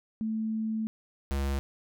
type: tone pair in turn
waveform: sine / square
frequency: 220 / 68.98 Hz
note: A3 / C#2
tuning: 0 / -8 cents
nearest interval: octave + minor sixth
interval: 2008 cents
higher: first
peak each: -28 dBFS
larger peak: neither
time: 0.21-0.87 / 1.31-1.59 s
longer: first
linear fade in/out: 0 ms
effects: none